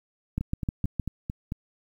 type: two click trains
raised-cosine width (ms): 5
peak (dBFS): -14 / -18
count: 5 / 6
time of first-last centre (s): 0.38-0.997 / 0.41-1.521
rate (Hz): 6.48 / 4.5
effects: 9-bit

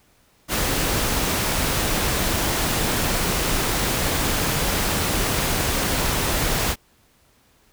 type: noise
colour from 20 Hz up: pink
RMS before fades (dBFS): -22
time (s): 0.48-6.76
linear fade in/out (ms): 50
effects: pink hiss -59 dBFS RMS until 7.72 s

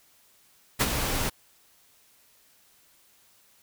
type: noise with ADSR envelope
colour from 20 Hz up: pink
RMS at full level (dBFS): -20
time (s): 0.79-1.3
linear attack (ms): 22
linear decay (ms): 42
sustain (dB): -8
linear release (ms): 13
effects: white hiss -61 dBFS RMS until 3.62 s

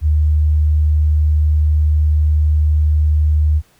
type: tone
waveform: sine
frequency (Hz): 76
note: D#2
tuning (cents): -40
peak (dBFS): -10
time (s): 0.01-3.62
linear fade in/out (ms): 50
effects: pink hiss -54 dBFS RMS until 3.79 s

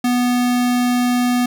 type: tone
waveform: square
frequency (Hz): 245.9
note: B3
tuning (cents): -7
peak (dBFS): -15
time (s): 0.04-1.46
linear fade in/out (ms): 5
effects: none

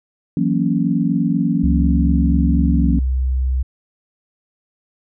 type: chord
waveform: sine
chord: F# dominant seventh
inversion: third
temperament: equal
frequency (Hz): 164.81 / 185 / 233.1 / 277.2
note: E3 / F#3 / A#3 / C#4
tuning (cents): 0 / 0 / 0 / 0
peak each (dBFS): -20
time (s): 0.37-2.99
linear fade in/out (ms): 2
type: tone with pitch glide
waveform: sine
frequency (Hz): 69.3 to 64.29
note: C#2 to C2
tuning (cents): 0 to -30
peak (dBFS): -15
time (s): 1.63-3.63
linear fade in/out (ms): 10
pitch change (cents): -130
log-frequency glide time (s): 2.71-2.96
effects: none

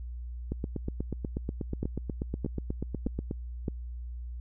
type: two click trains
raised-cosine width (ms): 3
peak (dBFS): -17 / -19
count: 4 / 24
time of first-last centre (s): 1.83-3.682 / 0.52-3.311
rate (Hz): 1.62 / 8.24
effects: added 60 Hz sine -36 dBFS peak until 4.4 s

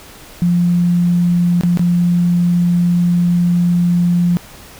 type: tone with dropouts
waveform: sine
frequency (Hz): 174.61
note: F3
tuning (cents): 0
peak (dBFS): -10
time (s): 0.42-4.37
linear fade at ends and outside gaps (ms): 0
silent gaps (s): 1.61-1.635 / 1.773-1.794
effects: pink hiss -38 dBFS RMS until 4.79 s

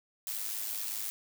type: noise with amplitude modulation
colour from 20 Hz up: blue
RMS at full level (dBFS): -34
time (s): 0.27-1.1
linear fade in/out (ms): 0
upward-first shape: sine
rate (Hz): 105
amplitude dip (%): 55
effects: none

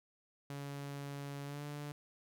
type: tone with pitch glide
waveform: sawtooth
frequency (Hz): 141.4 to 146.13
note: C#3 to D3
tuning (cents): +35 to -8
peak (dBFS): -38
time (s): 0.5-1.92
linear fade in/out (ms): 2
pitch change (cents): +57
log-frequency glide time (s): 1.44-1.63
effects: none

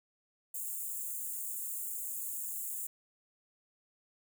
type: high-pass noise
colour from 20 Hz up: white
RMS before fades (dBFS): -39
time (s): 0.54-2.87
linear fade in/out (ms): 5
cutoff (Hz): 6900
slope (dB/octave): 96
effects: none

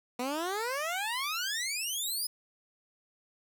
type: exponential sweep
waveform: 15% pulse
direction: up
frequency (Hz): 240 to 5130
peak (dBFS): -25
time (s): 0.19-2.27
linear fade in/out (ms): 5
effects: none

